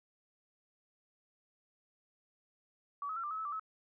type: tone with pitch steps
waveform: sine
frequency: 1142 / 1279 / 1355 / 1186 / 1285 / 1304 / 1170 / 1292 Hz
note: D6 / D#6 / E6 / D6 / E6 / E6 / D6 / E6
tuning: -49 / +47 / +47 / +17 / -45 / -19 / -7 / -35 cents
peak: -36 dBFS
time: 3.02-3.596 s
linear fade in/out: 2 ms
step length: 72 ms
effects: none